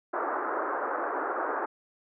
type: band-pass noise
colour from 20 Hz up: white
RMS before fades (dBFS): -31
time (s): 0.13-1.66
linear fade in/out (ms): 10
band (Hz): 300 to 1500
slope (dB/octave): 48
effects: none